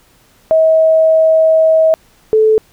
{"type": "tone pair in turn", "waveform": "sine", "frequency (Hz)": [640, 435.9], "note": ["D#5", "A4"], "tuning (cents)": [49, -16], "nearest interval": "perfect fifth", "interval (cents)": 665, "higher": "first", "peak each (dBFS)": -6, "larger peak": "neither", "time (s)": [[0.51, 1.94], [2.33, 2.58]], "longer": "first", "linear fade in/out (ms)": 0, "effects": ["pink hiss -50 dBFS RMS until 2.72 s"]}